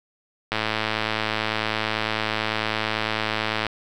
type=click train; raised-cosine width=0.3 ms; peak=-7 dBFS; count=344; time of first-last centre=0.52-3.667 s; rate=109 Hz; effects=8-bit